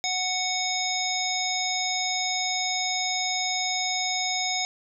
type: harmonic tone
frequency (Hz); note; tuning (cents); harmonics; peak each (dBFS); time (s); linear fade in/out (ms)
740; F#5; 0; 1 / 3 / 5 / 7 / 9; -31 / -31 / -31 / -31 / -31; 0.04-4.65; 0
effects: none